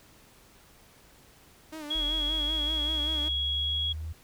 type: tone with vibrato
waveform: sawtooth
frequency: 305 Hz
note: D#4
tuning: 34 cents flat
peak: -34 dBFS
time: 1.72-3.29 s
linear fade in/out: 10 ms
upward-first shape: sine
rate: 5.2 Hz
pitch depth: 73 cents each way
type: tone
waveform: sine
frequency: 3322 Hz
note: G#7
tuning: in tune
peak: -27 dBFS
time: 1.9-3.93 s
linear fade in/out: 10 ms
type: linear sweep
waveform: sine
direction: up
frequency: 40.81 to 81 Hz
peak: -33 dBFS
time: 1.95-4.13 s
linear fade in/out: 10 ms
effects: pink hiss -57 dBFS RMS until 4.23 s